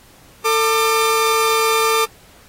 sawtooth tone pair together, 447.6 / 1195 Hz, A4 / D6, +30 / +30 cents, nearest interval octave + perfect fourth, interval 1700 cents, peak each -13 / -13 dBFS, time 0.44-2.06 s, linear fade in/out 20 ms, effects pink hiss -48 dBFS RMS until 2.48 s + AAC 48 kbps

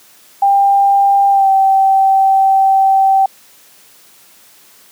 sine tone with pitch glide, 795 to 774.6 Hz, G5 to G5, +24 to -21 cents, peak -7 dBFS, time 0.42-3.26 s, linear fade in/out 5 ms, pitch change -45 cents, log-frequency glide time 1.3-1.49 s, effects white hiss -45 dBFS RMS until 4.91 s + high-pass 150 Hz 12 dB/octave

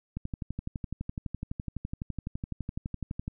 click train, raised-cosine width 5 ms, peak -21 dBFS, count 38, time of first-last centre 0.17-3.279 s, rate 11.9 Hz, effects none

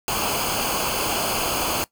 pink noise with comb filter, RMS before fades -24 dBFS, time 0.08-1.84 s, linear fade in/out 0 ms, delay 0.53 ms, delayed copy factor -0.75, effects noise-tail reverb RT60 0.1 s tail -19 dB re dry

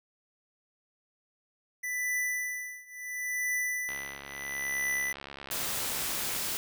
square tone with tremolo, 1987 Hz, B6, 10 cents sharp, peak -28 dBFS, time 1.83-5.13 s, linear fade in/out 10 ms, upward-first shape triangle, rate 0.73 Hz, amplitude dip 95%
click train, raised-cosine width 0.3 ms, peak -25 dBFS, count 173, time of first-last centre 3.89-6.365 s, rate 69.5 Hz
white noise, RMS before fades -33 dBFS, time 5.51-6.57 s, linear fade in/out 0 ms
effects none

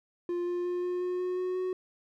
triangle tone with pitch steps, 350.2 / 352.8 / 355.5 / 358.2 / 360.9 / 363.6 / 366.3 / 369.1 Hz, F4 / F4 / F4 / F4 / F#4 / F#4 / F#4 / F#4, +5 / +18 / +31 / +44 / -43 / -30 / -17 / -4 cents, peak -27 dBFS, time 0.29-1.73 s, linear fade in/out 2 ms, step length 180 ms, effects none

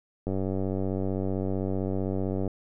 click train, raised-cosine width 2 ms, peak -17 dBFS, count 212, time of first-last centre 0.27-2.477 s, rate 95.6 Hz, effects none

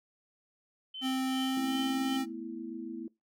sine tone with tremolo, 3068 Hz, G7, 38 cents flat, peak -36 dBFS, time 0.94-2.17 s, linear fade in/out 5 ms, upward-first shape triangle, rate 2.6 Hz, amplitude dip 95%
square tone with pitch glide, 261.6 to 265.9 Hz, C4 to C4, 0 to +28 cents, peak -30 dBFS, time 1.01-2.26 s, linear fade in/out 50 ms, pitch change +28 cents, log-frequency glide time 1.34-1.78 s
sine chord, A suspended second, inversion none, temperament equal, 220 / 246.9 / 329.6 Hz, A3 / B3 / E4, 0 / 0 / 0 cents, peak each -44 / -42 / -40 dBFS, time 1.57-3.08 s, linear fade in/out 2 ms
effects noise-tail reverb RT60 0.2 s tail -21 dB re dry

